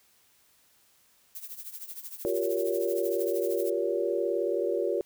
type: noise with tremolo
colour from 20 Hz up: violet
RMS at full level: -38 dBFS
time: 1.35-3.7 s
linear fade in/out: 2 ms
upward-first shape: triangle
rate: 13 Hz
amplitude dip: 85%
type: chord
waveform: sine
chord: G half-diminished seventh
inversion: third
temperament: just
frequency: 352.8 / 392 / 470.4 / 564.5 Hz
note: F4 / G4 / Bb4 / Db5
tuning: +18 / 0 / +16 / +31 cents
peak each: -31 dBFS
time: 2.25-5.01 s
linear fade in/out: 0 ms
effects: white hiss -64 dBFS RMS until 5.05 s